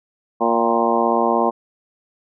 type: harmonic tone with a mistuned harmonic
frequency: 116.54 Hz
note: A#2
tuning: in tune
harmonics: 2 / 3 / 4 / 5 / 6 / 7 / 8 / 9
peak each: -23 / -23 / -23 / -23 / -23 / -23 / -23 / -23 dBFS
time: 0.4-1.51 s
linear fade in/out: 20 ms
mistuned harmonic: 7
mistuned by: -45 cents
effects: none